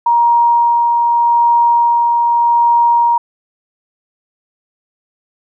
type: tone with tremolo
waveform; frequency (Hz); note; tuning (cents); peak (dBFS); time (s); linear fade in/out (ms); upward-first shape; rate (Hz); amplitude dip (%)
sine; 943; A#5; +20; -7; 0.06-3.18; 5; sine; 0.83; 25
effects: none